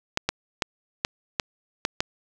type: clicks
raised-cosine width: 0.2 ms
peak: -5 dBFS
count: 7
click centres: 0.174 / 0.29 / 0.622 / 1.049 / 1.398 / 1.851 / 2.005 s
effects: none